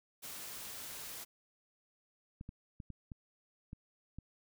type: noise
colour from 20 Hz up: white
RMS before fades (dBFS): -46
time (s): 0.22-1.25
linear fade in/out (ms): 20
type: clicks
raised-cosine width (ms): 5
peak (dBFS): -33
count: 7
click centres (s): 2.411 / 2.491 / 2.802 / 2.903 / 3.118 / 3.731 / 4.186
effects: none